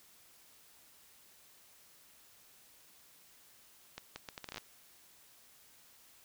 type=accelerating click train; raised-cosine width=0.2 ms; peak=-25 dBFS; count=11; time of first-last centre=3.98-4.58 s; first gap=180 ms; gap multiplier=0.71; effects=white hiss -62 dBFS RMS until 6.24 s